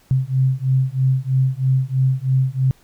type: beating tone pair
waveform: sine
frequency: 130 / 133.1 Hz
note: C3 / C3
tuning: -11 / +30 cents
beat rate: 3.1 Hz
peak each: -18 dBFS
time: 0.11-2.71 s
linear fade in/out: 0 ms
effects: pink hiss -55 dBFS RMS until 2.83 s